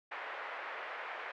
white band-pass noise, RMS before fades -43 dBFS, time 0.11-1.32 s, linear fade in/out 10 ms, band 490 to 2100 Hz, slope 24 dB/octave, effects none

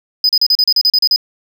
triangle tone bursts, 5000 Hz, D#8, 8 cents sharp, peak -7 dBFS, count 11, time 0.24-1.161 s, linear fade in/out 2 ms, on 51 ms, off 36 ms, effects none

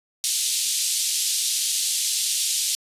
white band-pass noise, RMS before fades -24 dBFS, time 0.24-2.75 s, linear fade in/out 0 ms, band 3200 to 10000 Hz, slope 24 dB/octave, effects resampled to 32000 Hz

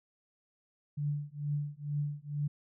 sine tone with tremolo, 146.2 Hz, D3, 7 cents flat, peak -28 dBFS, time 0.97-2.48 s, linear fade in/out 10 ms, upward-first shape triangle, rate 2.2 Hz, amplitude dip 100%, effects none

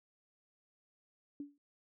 sine tone with exponential decay, 286.9 Hz, D4, 40 cents flat, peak -37 dBFS, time 1.4-1.58 s, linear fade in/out 2 ms, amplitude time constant 38 ms, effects none

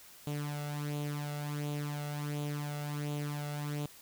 sawtooth tone with flanger, 146.83 Hz, D3, in tune, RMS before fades -37 dBFS, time 0.27-3.86 s, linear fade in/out 2 ms, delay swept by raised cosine 0.28 to 1.48 ms, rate 1.4 Hz, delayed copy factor +0.65, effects white hiss -55 dBFS RMS until 4.01 s

